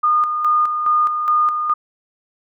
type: tone with tremolo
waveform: sine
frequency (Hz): 1221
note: D#6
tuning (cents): -33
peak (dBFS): -12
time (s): 0.03-1.74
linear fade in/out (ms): 10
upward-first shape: square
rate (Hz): 2.4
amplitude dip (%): 50
effects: none